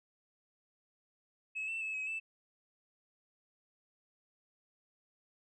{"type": "tone with pitch steps", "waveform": "sine", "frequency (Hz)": [2580, 2672, 2600, 2548, 2640], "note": ["E7", "E7", "E7", "D#7", "E7"], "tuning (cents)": [-38, 23, -24, 41, 2], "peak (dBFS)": -34, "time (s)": [1.55, 2.2], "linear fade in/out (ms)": 20, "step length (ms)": 130, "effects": ["tanh soft clip ceiling -33 dBFS"]}